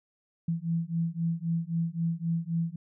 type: beating tone pair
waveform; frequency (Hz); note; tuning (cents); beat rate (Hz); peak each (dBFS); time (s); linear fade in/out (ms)
sine; 164.81 / 168.61; E3 / E3; 0 / +39; 3.8; -30; 0.48-2.76; 5
effects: none